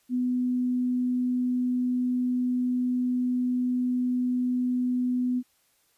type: tone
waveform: sine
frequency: 249.4 Hz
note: B3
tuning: 17 cents sharp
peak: -23 dBFS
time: 0.09-5.43 s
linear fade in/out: 50 ms
effects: white hiss -67 dBFS RMS until 5.97 s + resampled to 32000 Hz